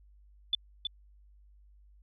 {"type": "tone with echo", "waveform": "sine", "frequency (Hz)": 3489, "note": "A7", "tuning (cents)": -15, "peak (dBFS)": -24, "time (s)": [0.53, 0.55], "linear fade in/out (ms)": 2, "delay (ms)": 320, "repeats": 1, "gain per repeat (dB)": -6, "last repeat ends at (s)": 0.87, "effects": ["added 50 Hz sine -56 dBFS peak until 2.02 s"]}